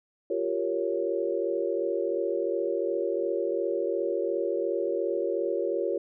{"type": "chord", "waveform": "sine", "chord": "G half-diminished seventh", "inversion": "third", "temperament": "equal", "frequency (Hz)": [349.2, 392, 466.2, 554.4], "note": ["F4", "G4", "Bb4", "Db5"], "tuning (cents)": [0, 0, 0, 0], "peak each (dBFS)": -31, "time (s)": [0.3, 5.98], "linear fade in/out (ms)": 5, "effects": []}